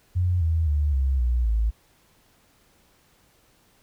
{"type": "tone with pitch steps", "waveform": "sine", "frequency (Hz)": [89.6, 81.22, 73.62, 66.74, 60.5, 54.84], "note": ["F2", "E2", "D2", "C2", "B1", "A1"], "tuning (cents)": [45, -25, 5, 35, -35, -5], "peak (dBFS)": -19, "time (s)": [0.15, 1.71], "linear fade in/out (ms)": 20, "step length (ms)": 260, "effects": ["pink hiss -61 dBFS RMS until 3.82 s"]}